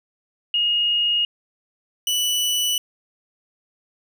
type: tone pair in turn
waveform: sine / sawtooth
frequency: 2864 / 2965 Hz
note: F7 / F#7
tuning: +43 / +3 cents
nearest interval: minor second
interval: 60 cents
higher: second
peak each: -17 / -16 dBFS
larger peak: second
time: 0.54-1.25 / 2.07-2.78 s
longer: neither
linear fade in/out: 2 ms
effects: none

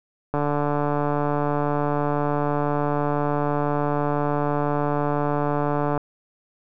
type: click train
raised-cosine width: 1 ms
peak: -10 dBFS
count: 824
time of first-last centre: 0.34-5.977 s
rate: 146 Hz
effects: none

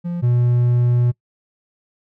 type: tone pair in turn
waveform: triangle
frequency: 173.6 / 121.59 Hz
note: F3 / B2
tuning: -10 / -27 cents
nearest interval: tritone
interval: 617 cents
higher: first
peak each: -19 / -11 dBFS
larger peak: second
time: 0.04-0.22 / 0.22-1.12 s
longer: second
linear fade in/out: 20 ms
effects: noise-tail reverb RT60 0.1 s tail -23 dB re dry

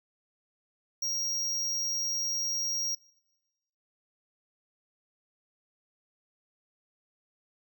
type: tone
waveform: square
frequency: 5630 Hz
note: F8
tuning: 13 cents sharp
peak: -29 dBFS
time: 1.02-2.95 s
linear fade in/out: 5 ms
effects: noise-tail reverb RT60 1.0 s tail -22 dB re dry

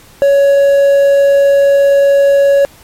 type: tone with quantisation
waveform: triangle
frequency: 559 Hz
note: C#5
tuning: 14 cents sharp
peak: -3 dBFS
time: 0.22-2.65 s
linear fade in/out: 0 ms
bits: 5
effects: pink hiss -41 dBFS RMS until 2.83 s + MP3 64 kbps

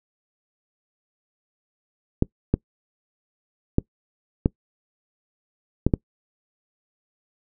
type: clicks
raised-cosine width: 3 ms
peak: -4 dBFS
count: 6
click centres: 2.224 / 2.54 / 3.784 / 4.459 / 5.866 / 5.938 s
effects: noise-tail reverb RT60 0.1 s tail -24 dB re dry

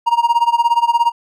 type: tone with tremolo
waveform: triangle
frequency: 940 Hz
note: A#5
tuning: 14 cents sharp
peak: -6 dBFS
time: 0.06-1.12 s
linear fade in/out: 20 ms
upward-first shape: sine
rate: 17 Hz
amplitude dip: 90%
effects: none

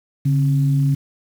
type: tone pair together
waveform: sine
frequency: 141.8 / 267.7 Hz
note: C#3 / C4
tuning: +40 / +40 cents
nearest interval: major seventh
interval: 1100 cents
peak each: -14 / -25 dBFS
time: 0.25-0.95 s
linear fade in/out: 10 ms
effects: 7-bit

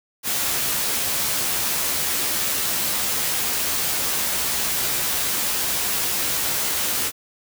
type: noise with comb filter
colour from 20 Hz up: white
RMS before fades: -23 dBFS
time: 0.23-7.12 s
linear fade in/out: 50 ms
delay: 14 ms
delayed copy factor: +0.55
effects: none

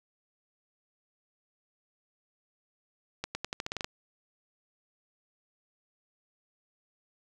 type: accelerating click train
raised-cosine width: 0.2 ms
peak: -16 dBFS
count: 10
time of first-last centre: 3.24-3.845 s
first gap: 110 ms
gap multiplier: 0.87
effects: 9-bit

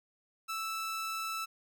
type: tone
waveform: sawtooth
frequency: 1318.5 Hz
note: E6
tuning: in tune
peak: -31 dBFS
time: 0.48-1.46 s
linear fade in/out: 20 ms
effects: none

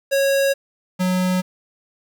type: tone pair in turn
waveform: square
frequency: 550 / 183.54 Hz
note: C#5 / F#3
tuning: -14 / -14 cents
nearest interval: octave + perfect fifth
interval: 1900 cents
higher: first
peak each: -16 / -18 dBFS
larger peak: first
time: 0.11-0.54 / 0.99-1.42 s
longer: neither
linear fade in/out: 20 ms
effects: 8-bit

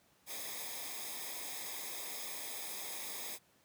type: noise with comb filter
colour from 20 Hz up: white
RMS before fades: -43 dBFS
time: 0.26-3.39 s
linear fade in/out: 50 ms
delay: 0.69 ms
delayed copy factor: -0.75
effects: pink hiss -69 dBFS RMS until 3.64 s + high-pass 100 Hz 12 dB/octave

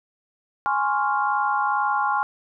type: chord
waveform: sine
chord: Db major seventh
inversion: second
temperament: equal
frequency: 830.6 / 1046.5 / 1108.7 / 1396.9 Hz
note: Ab5 / C6 / Db6 / F6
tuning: 0 / 0 / 0 / 0 cents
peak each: -23 / -26 / -27 / -26 dBFS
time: 0.66-2.23 s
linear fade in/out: 0 ms
effects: none

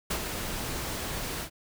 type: noise with ADSR envelope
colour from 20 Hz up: pink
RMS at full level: -28 dBFS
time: 0.1-1.5 s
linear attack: 10 ms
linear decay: 71 ms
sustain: -6 dB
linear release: 81 ms
effects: none

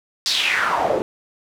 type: noise with band-pass filter sweep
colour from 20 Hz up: pink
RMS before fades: -20 dBFS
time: 0.26-1.02 s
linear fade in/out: 0 ms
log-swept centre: 5000 to 400 Hz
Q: 4.3
effects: none

